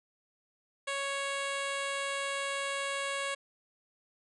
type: tone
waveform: 10% pulse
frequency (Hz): 554.4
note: C#5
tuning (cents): 0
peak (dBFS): -24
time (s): 0.87-3.35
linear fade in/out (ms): 10
effects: resampled to 24000 Hz